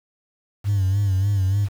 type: tone with vibrato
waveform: sine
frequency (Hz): 98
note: G2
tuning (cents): 0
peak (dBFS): -15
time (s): 0.64-1.69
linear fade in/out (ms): 50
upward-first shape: sine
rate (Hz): 3.4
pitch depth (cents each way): 80
effects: tanh soft clip ceiling -15 dBFS + 7-bit